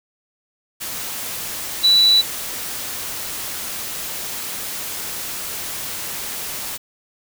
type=tone in noise; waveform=sine; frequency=3951 Hz; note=B7; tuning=in tune; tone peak=-10 dBFS; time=1.83-2.22 s; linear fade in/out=20 ms; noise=white; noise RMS=-28 dBFS; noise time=0.8-6.78 s; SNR=+15 dB; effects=none